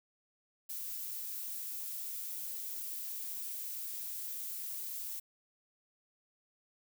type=noise; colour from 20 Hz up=violet; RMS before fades=-41 dBFS; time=0.69-5.2 s; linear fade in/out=10 ms; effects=none